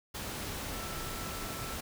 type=tone in noise; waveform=sine; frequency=1331 Hz; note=E6; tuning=16 cents sharp; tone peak=-46 dBFS; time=0.73-1.76 s; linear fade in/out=10 ms; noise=pink; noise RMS=-39 dBFS; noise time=0.14-1.81 s; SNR=-10 dB; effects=none